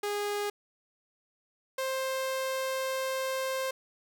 sawtooth tone pair in turn, 411.3 / 526.9 Hz, G#4 / C5, -17 / +12 cents, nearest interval major third, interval 429 cents, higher second, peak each -26 / -26 dBFS, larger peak neither, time 0.03-0.5 / 1.78-3.71 s, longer second, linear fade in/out 5 ms, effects none

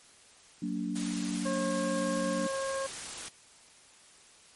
sine chord, Gb augmented, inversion none, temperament just, 185 / 231.2 / 289.1 Hz, Gb3 / Bb3 / D4, 0 / -14 / -27 cents, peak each -35 dBFS, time 0.62-2.47 s, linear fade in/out 5 ms
white noise, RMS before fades -40 dBFS, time 0.95-3.29 s, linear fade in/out 10 ms
harmonic tone, 540 Hz, C#5, 45 cents flat, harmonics 1 / 2 / 3, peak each -32 / -38 / -42 dBFS, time 1.45-2.87 s, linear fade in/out 10 ms
effects white hiss -57 dBFS RMS until 4.55 s + MP3 48 kbps

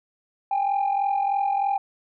sine tone pair together, 792.8 / 836 Hz, G5 / G#5, +19 / +11 cents, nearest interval minor second, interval 92 cents, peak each -20 / -25 dBFS, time 0.51-1.78 s, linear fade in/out 5 ms, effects tanh soft clip ceiling -17 dBFS

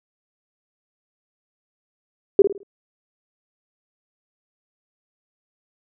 sine tone with echo, 398.4 Hz, G4, 28 cents sharp, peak -6 dBFS, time 2.39-2.42 s, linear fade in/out 2 ms, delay 53 ms, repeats 4, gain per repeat -9 dB, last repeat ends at 2.632 s, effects none

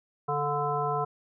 harmonic tone with a mistuned harmonic, 146.3 Hz, D3, 6 cents flat, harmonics 1 / 3 / 5 / 7 / 9, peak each -34 / -32 / -31 / -31 / -34 dBFS, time 0.28-1.05 s, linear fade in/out 10 ms, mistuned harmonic 5, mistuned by -20 cents, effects none

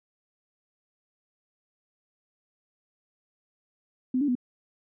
sine tone with pitch steps, 255.2 / 290 / 247.3 Hz, C4 / D4 / B3, -43 / -22 / +3 cents, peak -22 dBFS, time 4.14-4.353 s, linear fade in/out 5 ms, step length 71 ms, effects none

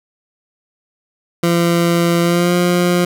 20% pulse tone with pitch glide, 170.8 to 176.62 Hz, F3 to F3, -38 to +20 cents, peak -7 dBFS, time 1.43-3.05 s, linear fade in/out 5 ms, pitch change +58 cents, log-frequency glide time 2.22-2.54 s, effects none

